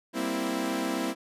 sawtooth chord, C dominant seventh, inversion second, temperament equal with one note detuned, 196 / 234.3 / 261.6 / 329.6 Hz, G3 / Bb3 / C4 / E4, 0 / +9 / 0 / 0 cents, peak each -33 / -31 / -28 / -28 dBFS, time 0.13-1.15 s, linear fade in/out 50 ms, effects resampled to 32000 Hz

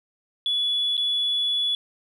sine tone with dropouts, 3416 Hz, G#7, 48 cents sharp, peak -20 dBFS, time 0.46-1.75 s, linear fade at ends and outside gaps 1 ms, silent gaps 0.969-0.977 s, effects tanh soft clip ceiling -16 dBFS + 10-bit

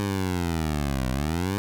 15% pulse linear two-way sweep, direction down then up, 102.3 to 62.3 to 102.3 Hz, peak -18 dBFS, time 0-1.58 s, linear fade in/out 0 ms, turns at 1.09 s, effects none

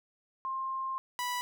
sine / sawtooth tone pair in turn, 1059 / 984.5 Hz, C6 / B5, +21 / -6 cents, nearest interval minor second, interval 127 cents, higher first, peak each -32 / -28 dBFS, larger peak second, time 0.45-0.98 / 1.19-1.41 s, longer first, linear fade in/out 0 ms, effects none

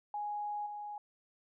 sine tone with level steps, 830.6 Hz, G#5, in tune, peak -35 / -40 dBFS, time 0.14-0.98 s, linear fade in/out 2 ms, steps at 0.66 s, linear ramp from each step 5 ms, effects none

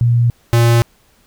sine / square tone pair in turn, 119 / 117.36 Hz, A#2 / A#2, +36 / +12 cents, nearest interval unison, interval 24 cents, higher first, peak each -9 dBFS, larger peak neither, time 0.01-0.3 / 0.53-0.82 s, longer neither, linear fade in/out 0 ms, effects pink hiss -54 dBFS RMS until 1.26 s

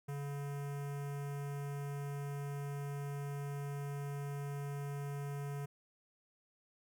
square tone with notch filter, 142 Hz, C#3, 42 cents sharp, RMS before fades -41 dBFS, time 0.08-5.66 s, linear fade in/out 10 ms, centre 4000 Hz, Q 0.84, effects none

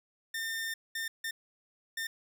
sawtooth tone bursts at uneven times, 1808 Hz, A6, 47 cents sharp, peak -30 dBFS, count 4, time 0.34-0.74 / 0.95-1.08 / 1.24-1.31 / 1.97-2.07 s, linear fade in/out 5 ms, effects none

